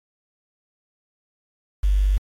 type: tone with quantisation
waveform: sine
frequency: 49 Hz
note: G1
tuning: in tune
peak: -15 dBFS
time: 1.83-2.18 s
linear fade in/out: 10 ms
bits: 7
effects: AAC 48 kbps